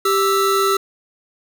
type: tone pair together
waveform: square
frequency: 392 / 1318.5 Hz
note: G4 / E6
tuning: 0 / 0 cents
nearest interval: octave + major sixth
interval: 2100 cents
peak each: -18 dBFS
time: 0.05-0.77 s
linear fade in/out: 5 ms
effects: 8-bit